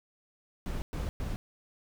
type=noise bursts; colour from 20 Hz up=brown; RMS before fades=-34 dBFS; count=3; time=0.66-1.36 s; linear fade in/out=0 ms; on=160 ms; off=110 ms; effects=none